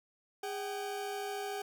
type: tone pair together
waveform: 40% pulse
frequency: 408.8 / 764.2 Hz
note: G#4 / G5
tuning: -27 / -44 cents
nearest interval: major seventh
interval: 1083 cents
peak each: -38 / -39 dBFS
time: 0.43-1.62 s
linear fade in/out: 5 ms
effects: none